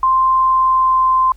sine tone with pitch glide, 1046.5 to 1039.9 Hz, C6 to C6, 0 to -11 cents, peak -10 dBFS, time 0.03-1.32 s, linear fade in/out 2 ms, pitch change -11 cents, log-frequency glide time 0.31-1.11 s, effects added 50 Hz sine -38 dBFS peak until 1.36 s + pink hiss -55 dBFS RMS until 1.36 s

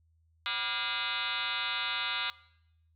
sine tone with frequency modulation, 2500 Hz, D#7, 8 cents sharp, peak -30 dBFS, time 0.46-2.3 s, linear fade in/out 0 ms, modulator 218 Hz, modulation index 6.6, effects noise-tail reverb RT60 0.8 s tail -20 dB re dry + added 81 Hz sine -65 dBFS peak until 2.95 s

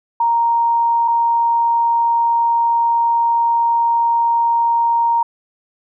sine tone pair in turn, 932.3 / 932.3 Hz, A#5 / A#5, 0 / 0 cents, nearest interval unison, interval 0 cents, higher neither, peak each -12 dBFS, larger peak neither, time 0.2-1.08 / 1.08-5.23 s, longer second, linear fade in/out 5 ms, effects none

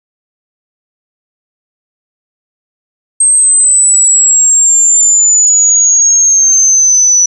sine exponential sweep, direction down, 8400 to 5920 Hz, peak -4 dBFS, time 3.2-7.26 s, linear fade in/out 5 ms, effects none

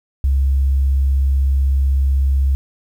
sine tone, 68 Hz, C#2, 33 cents flat, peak -11 dBFS, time 0.24-2.55 s, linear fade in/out 0 ms, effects tanh soft clip ceiling -8 dBFS + 8-bit

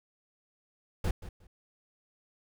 brown noise with echo, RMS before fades -28 dBFS, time 1.04-1.11 s, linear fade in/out 5 ms, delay 180 ms, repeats 2, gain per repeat -14 dB, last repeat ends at 1.47 s, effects none

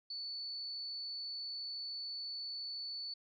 sine tone, 4467 Hz, C#8, 12 cents sharp, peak -40 dBFS, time 0.1-3.14 s, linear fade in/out 5 ms, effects none

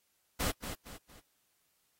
pink noise with echo, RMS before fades -33 dBFS, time 0.39-0.52 s, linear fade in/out 20 ms, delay 230 ms, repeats 3, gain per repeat -8 dB, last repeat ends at 1.21 s, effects white hiss -75 dBFS RMS until 1.99 s + AAC 48 kbps

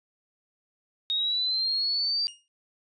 sine linear sweep, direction up, 3729 to 4699 Hz, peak -24 dBFS, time 1.1-2.27 s, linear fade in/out 0 ms
sawtooth tone with exponential decay, 2849 Hz, F7, 34 cents sharp, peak -34 dBFS, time 2.28-2.48 s, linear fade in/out 0 ms, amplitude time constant 42 ms
effects resampled to 22050 Hz

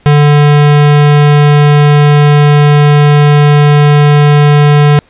square tone, 146.83 Hz, D3, in tune, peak -3 dBFS, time 0.06-4.99 s, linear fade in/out 0 ms, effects pink hiss -46 dBFS RMS until 5.09 s + resampled to 8000 Hz

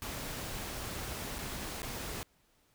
pink noise with dropouts, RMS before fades -40 dBFS, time 0.02-2.23 s, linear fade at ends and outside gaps 0 ms, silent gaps 1.384-1.389 / 1.819-1.83 s, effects pink hiss -70 dBFS RMS until 2.74 s

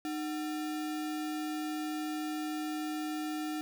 sine tone with sample-and-hold, 306.8 Hz, D#4, 24 cents flat, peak -33 dBFS, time 0.05-3.61 s, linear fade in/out 0 ms, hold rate 1050 Hz, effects none

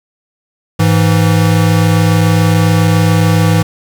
square tone pair together, 103.8 / 163.97 Hz, G#2 / E3, 0 / -9 cents, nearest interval minor sixth, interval 791 cents, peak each -11 dBFS, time 0.79-3.63 s, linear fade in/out 10 ms, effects 7-bit

